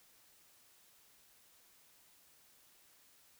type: silence
effects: white hiss -66 dBFS RMS until 3.39 s